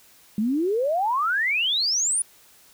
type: exponential sweep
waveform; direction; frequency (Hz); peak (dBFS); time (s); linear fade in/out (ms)
sine; up; 201.8 to 10000; -20; 0.38-2.22; 2
effects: white hiss -54 dBFS RMS until 2.73 s